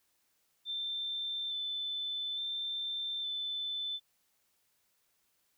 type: tone with vibrato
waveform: sine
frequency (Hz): 3543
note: A7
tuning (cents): +11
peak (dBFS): -34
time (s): 0.65-4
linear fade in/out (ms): 50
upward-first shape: square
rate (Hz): 0.58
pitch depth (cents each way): 11
effects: white hiss -75 dBFS RMS until 5.57 s